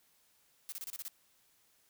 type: noise bursts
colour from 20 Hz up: blue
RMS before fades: -42 dBFS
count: 7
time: 0.69-1.081 s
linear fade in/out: 0 ms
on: 31 ms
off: 29 ms
effects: white hiss -70 dBFS RMS until 1.89 s